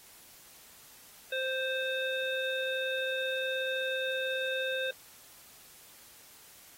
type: harmonic tone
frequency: 523.3 Hz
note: C5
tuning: in tune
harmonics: 1 / 3 / 5 / 7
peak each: -33 / -35 / -39 / -38 dBFS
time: 1.32-4.91 s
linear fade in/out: 5 ms
effects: white hiss -55 dBFS RMS until 6.77 s + AAC 48 kbps